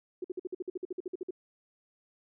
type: tone bursts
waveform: sine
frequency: 365.2 Hz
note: F#4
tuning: 23 cents flat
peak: -32 dBFS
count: 15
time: 0.22-1.308 s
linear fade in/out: 5 ms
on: 24 ms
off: 52 ms
effects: none